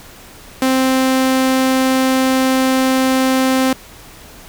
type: tone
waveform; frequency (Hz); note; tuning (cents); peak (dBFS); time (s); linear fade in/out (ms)
sawtooth; 261.6; C4; 0; -8; 0.62-3.73; 2
effects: pink hiss -39 dBFS RMS until 4.48 s